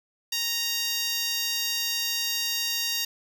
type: tone with high-pass filter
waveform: 10% pulse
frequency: 932.3 Hz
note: A#5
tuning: in tune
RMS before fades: -28 dBFS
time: 0.32-3.05 s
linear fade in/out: 5 ms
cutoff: 3300 Hz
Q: 0.68
effects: none